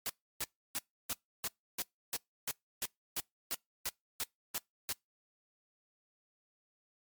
white noise bursts, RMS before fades -36 dBFS, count 15, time 0.06-4.925 s, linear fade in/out 0 ms, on 35 ms, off 310 ms, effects noise-tail reverb RT60 0.2 s tail -26 dB re dry + MP3 96 kbps

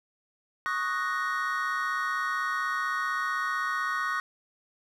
triangle chord, D# minor seventh, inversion third, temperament equal, 1108.7 / 1244.5 / 1480 / 1864.7 Hz, C#6 / D#6 / F#6 / A#6, 0 / 0 / 0 / 0 cents, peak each -31 dBFS, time 0.66-4.2 s, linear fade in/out 0 ms, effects none

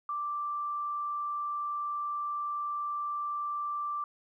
sine tone, 1174.7 Hz, D6, in tune, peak -31 dBFS, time 0.09-4.04 s, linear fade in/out 2 ms, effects 12-bit

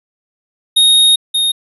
square tone pair in turn, 3729 / 3708 Hz, A#7 / A#7, 0 / -10 cents, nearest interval unison, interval 10 cents, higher first, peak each -7 / -12 dBFS, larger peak first, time 0.76-1.16 / 1.34-1.52 s, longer first, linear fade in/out 10 ms, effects resampled to 32000 Hz

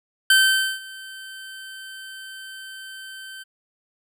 25% pulse tone with ADSR envelope, 1546 Hz, G6, 24 cents flat, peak -8 dBFS, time 0.3-3.44 s, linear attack 3 ms, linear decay 490 ms, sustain -24 dB, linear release 20 ms, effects none

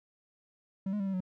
triangle tone with pitch steps, 192.3 / 208.6 / 195.6 / 192.7 / 184.5 Hz, G3 / G#3 / G3 / G3 / F#3, -33 / +8 / -4 / -29 / -5 cents, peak -28 dBFS, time 0.86-1.205 s, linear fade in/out 5 ms, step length 69 ms, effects none

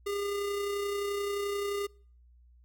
square tone with amplitude modulation, 404.3 Hz, G#4, 46 cents flat, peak -30 dBFS, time 0.06-1.87 s, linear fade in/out 10 ms, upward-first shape sine, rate 31.5 Hz, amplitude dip 30%, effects noise-tail reverb RT60 0.5 s tail -26 dB re dry + added 60 Hz sine -56 dBFS peak until 2.64 s

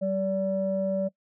sine tone pair together, 192.5 / 576.8 Hz, G3 / D5, -31 / -31 cents, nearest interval octave + perfect fifth, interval 1900 cents, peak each -28 / -25 dBFS, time 0.01-1.09 s, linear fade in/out 20 ms, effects noise-tail reverb RT60 0.1 s tail -21 dB re dry + tanh soft clip ceiling -16 dBFS

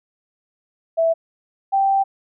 sine tone pair in turn, 658 / 782.5 Hz, E5 / G5, -3 / -3 cents, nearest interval minor third, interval 300 cents, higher second, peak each -14 dBFS, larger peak neither, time 0.97-1.14 / 1.72-2.04 s, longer second, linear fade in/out 20 ms, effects none

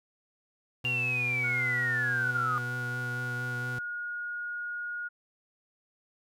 40% pulse tone with vibrato, 123.8 Hz, B2, 5 cents sharp, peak -34 dBFS, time 0.84-3.79 s, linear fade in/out 5 ms, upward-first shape sine, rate 4.3 Hz, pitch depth 14 cents each way
sine linear sweep, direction down, 2794 to 1209 Hz, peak -27 dBFS, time 0.85-2.58 s, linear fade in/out 0 ms
sine tone, 1438 Hz, F#6, 50 cents flat, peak -33 dBFS, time 1.43-5.09 s, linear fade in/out 20 ms
effects none

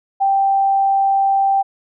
sine tone, 784 Hz, G5, in tune, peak -12 dBFS, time 0.2-1.63 s, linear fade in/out 20 ms, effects none

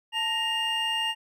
triangle tone cluster, 888 / 1866 / 2818 Hz, A5 / A#6 / F7, +16 / +1 / +15 cents, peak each -30 / -32 / -25 dBFS, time 0.12-1.15 s, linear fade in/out 50 ms, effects none

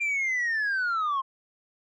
sine linear sweep, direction down, 2395 to 1046.5 Hz, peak -22 dBFS, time 0-1.22 s, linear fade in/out 20 ms, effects tanh soft clip ceiling -23 dBFS

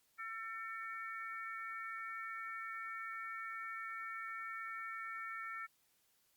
harmonic tone, 448.7 Hz, A4, 34 cents sharp, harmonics 3 / 4 / 5, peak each -45 / -47 / -49 dBFS, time 0.18-5.67 s, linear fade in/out 20 ms, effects white hiss -75 dBFS RMS until 6.36 s + Opus 48 kbps

